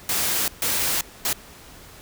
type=noise bursts at uneven times; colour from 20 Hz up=white; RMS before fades=-23 dBFS; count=3; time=0.09-0.48 / 0.62-1.01 / 1.25-1.33 s; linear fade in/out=2 ms; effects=pink hiss -45 dBFS RMS until 2.01 s